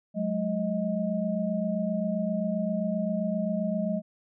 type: tone cluster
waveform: sine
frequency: 184.4 / 212 / 628 Hz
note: F#3 / G#3 / D#5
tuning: -6 / +36 / +16 cents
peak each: -30 / -29 / -31 dBFS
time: 0.14-4.02 s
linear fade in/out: 50 ms
effects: none